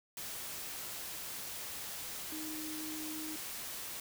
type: tone in noise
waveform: sine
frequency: 311.1 Hz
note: D#4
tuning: in tune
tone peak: -42 dBFS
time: 2.32-3.36 s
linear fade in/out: 2 ms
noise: white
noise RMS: -43 dBFS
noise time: 0.17-4 s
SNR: -2 dB
effects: none